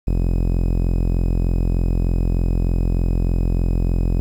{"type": "tone with low-pass filter", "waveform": "sawtooth", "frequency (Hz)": 43.29, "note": "F1", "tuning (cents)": -14, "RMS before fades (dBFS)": -18, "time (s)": [0.07, 4.2], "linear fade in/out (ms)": 0, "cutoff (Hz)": 390, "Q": 0.68, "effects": ["8-bit"]}